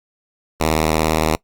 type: tone with vibrato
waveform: 5% pulse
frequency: 78.6 Hz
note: D#2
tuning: 18 cents sharp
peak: -4 dBFS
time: 0.6-1.36 s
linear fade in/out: 5 ms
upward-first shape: square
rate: 18 Hz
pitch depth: 58 cents each way
effects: noise-tail reverb RT60 0.1 s tail -22 dB re dry + Opus 48 kbps